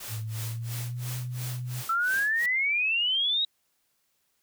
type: noise with tremolo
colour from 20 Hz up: white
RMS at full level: -38 dBFS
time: 0-2.46 s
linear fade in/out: 5 ms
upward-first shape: sine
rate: 2.9 Hz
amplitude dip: 95%
type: tone with pitch glide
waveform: sine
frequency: 110 to 124.19 Hz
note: A2 to B2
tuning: 0 to +10 cents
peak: -31 dBFS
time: 0.08-1.84 s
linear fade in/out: 50 ms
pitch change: +210 cents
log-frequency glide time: 0.29-1.07 s
type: exponential sweep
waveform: sine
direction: up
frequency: 1317 to 3847 Hz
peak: -23 dBFS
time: 1.89-3.45 s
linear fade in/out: 5 ms
effects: white hiss -73 dBFS RMS until 4.42 s